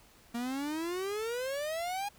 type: exponential sweep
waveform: 45% pulse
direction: up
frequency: 231.8 to 830.6 Hz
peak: -33 dBFS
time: 0.34-2.09 s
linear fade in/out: 10 ms
effects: pink hiss -60 dBFS RMS until 2.18 s